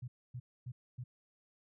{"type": "tone bursts", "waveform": "sine", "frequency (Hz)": 124, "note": "B2", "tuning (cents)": 7, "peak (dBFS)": -40, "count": 4, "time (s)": [0.02, 1.04], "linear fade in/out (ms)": 10, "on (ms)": 60, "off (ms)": 260, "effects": []}